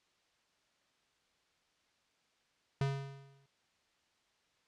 square tone with exponential decay, 137.7 Hz, C#3, 11 cents flat, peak -29 dBFS, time 2.81-3.46 s, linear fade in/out 2 ms, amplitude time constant 140 ms, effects white hiss -74 dBFS RMS until 4.67 s + low-pass 5000 Hz 12 dB/octave

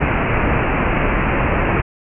pink low-pass noise, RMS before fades -17 dBFS, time 0-1.82 s, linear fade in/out 20 ms, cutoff 2700 Hz, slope 96 dB/octave, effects none

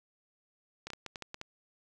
clicks, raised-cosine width 0.2 ms, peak -23 dBFS, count 8, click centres 0.87 / 0.903 / 0.934 / 1.063 / 1.158 / 1.223 / 1.344 / 1.414 s, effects none

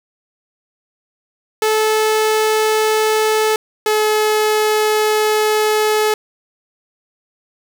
sawtooth tone pair in turn, 434.1 / 428.4 Hz, A4 / A4, -23 / -46 cents, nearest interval unison, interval 23 cents, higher first, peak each -9 dBFS, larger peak neither, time 1.62-3.56 / 3.86-6.14 s, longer second, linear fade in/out 2 ms, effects none

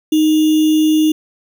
sine tone with sample-and-hold, 310.6 Hz, D#4, 3 cents flat, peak -9 dBFS, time 0.12-1.12 s, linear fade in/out 5 ms, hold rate 3150 Hz, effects none

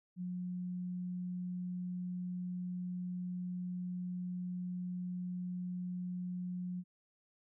sine tone, 180 Hz, F#3, 47 cents flat, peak -37 dBFS, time 0.16-6.84 s, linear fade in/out 50 ms, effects none

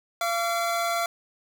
25% pulse tone pair together, 685 / 1147.4 Hz, F5 / D6, -34 / -41 cents, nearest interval major sixth, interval 893 cents, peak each -21 / -29 dBFS, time 0.21-1.06 s, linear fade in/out 2 ms, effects none

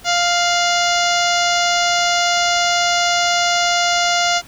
harmonic tone with a mistuned harmonic, 698 Hz, F5, 1 cent flat, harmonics 1 / 2 / 3 / 4 / 5 / 6 / 7 / 8 / 9 / 10, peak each -18 / -21 / -23 / -24 / -25 / -26 / -26 / -27 / -28 / -28 dBFS, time 0.04-4.42 s, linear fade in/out 50 ms, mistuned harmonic 4, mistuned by +45 cents, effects pink hiss -43 dBFS RMS until 4.47 s

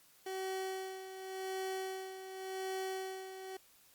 30% pulse tone with tremolo, 379.5 Hz, F#4, 44 cents sharp, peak -34 dBFS, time 0.26-3.57 s, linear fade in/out 5 ms, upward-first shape sine, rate 0.89 Hz, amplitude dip 65%, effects white hiss -65 dBFS RMS until 3.94 s + Opus 48 kbps

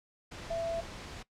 sine tone in noise, 667 Hz, E5, 20 cents sharp, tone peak -31 dBFS, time 0.5-0.81 s, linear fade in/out 10 ms, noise pink, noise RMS -44 dBFS, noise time 0.31-1.23 s, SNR +10 dB, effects noise-tail reverb RT60 0.1 s tail -19 dB re dry + low-pass 6000 Hz 12 dB/octave

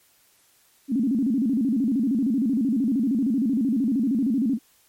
sine tone with vibrato, 247 Hz, B3, in tune, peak -19 dBFS, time 0.88-4.59 s, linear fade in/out 50 ms, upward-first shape square, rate 13 Hz, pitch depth 190 cents each way, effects white hiss -60 dBFS RMS until 4.88 s + MP3 64 kbps

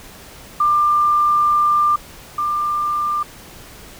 sine tone pair in turn, 1192 / 1192 Hz, D6 / D6, +25 / +25 cents, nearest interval unison, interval 0 cents, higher neither, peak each -12 / -17 dBFS, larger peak first, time 0.6-1.96 / 2.38-3.23 s, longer first, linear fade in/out 5 ms, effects pink hiss -40 dBFS RMS until 3.99 s

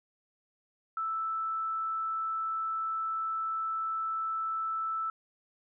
sine tone, 1318.5 Hz, E6, in tune, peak -30 dBFS, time 0.97-5.1 s, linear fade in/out 2 ms, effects none

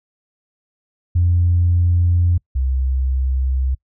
sine tone pair in turn, 87.2 / 65.41 Hz, F2 / C2, -2 / 0 cents, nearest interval perfect fourth, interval 498 cents, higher first, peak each -11 / -15 dBFS, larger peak first, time 1.15-2.38 / 2.55-3.75 s, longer first, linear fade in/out 10 ms, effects noise-tail reverb RT60 0.1 s tail -26 dB re dry + tanh soft clip ceiling -7 dBFS

